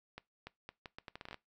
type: accelerating click train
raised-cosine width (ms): 0.3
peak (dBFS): -29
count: 13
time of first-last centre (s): 0.18-1.343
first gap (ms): 290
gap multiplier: 0.76
effects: noise-tail reverb RT60 0.2 s tail -21 dB re dry